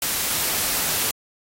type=noise; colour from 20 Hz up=white; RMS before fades=-23 dBFS; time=0.02-1.11 s; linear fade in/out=2 ms; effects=AAC 48 kbps